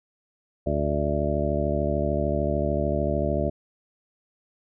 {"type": "harmonic tone", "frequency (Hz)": 73.42, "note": "D2", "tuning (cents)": 0, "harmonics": [1, 2, 3, 4, 5, 6, 8, 9], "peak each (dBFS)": [-28, -30, -31, -33, -31, -35, -28, -31], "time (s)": [0.66, 3.5], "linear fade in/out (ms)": 10, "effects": []}